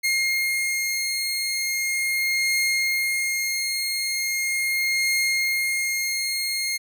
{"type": "beating tone pair", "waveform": "sawtooth", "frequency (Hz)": [2134, 2134.39], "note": ["C7", "C7"], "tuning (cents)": [34, 34], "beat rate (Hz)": 0.39, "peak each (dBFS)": [-27, -19], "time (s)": [0.03, 6.78], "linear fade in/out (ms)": 20, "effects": []}